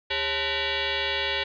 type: tone with frequency modulation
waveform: sine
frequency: 549 Hz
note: C#5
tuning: 17 cents flat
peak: -24 dBFS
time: 0.1-1.44 s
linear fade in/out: 10 ms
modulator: 476 Hz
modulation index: 7.4
effects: resampled to 11025 Hz + 11-bit